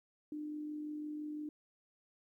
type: tone with amplitude modulation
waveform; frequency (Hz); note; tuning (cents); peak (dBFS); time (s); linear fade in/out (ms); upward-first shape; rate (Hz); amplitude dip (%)
sine; 300.7; D4; +41; -38; 0.32-1.49; 2; sine; 45.9; 30
effects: 13-bit